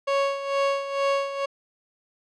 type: tone with tremolo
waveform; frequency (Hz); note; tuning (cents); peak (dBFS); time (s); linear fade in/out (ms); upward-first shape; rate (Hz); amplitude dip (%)
30% pulse; 554.4; C#5; 0; -17; 0.07-1.46; 10; sine; 2.2; 70
effects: low-pass 4000 Hz 12 dB/octave